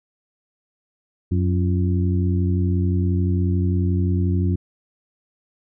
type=harmonic tone with a mistuned harmonic; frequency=91.3 Hz; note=F#2; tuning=23 cents flat; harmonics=1 / 2 / 3 / 4; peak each=-18 / -24 / -28 / -30 dBFS; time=1.31-4.56 s; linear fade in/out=10 ms; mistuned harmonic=4; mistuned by=-84 cents; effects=none